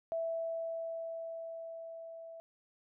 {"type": "tone with level ramp", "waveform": "sine", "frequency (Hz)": 659.3, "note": "E5", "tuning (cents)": 0, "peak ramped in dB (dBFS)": [-32, -46], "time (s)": [0.12, 2.4], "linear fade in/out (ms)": 0, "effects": []}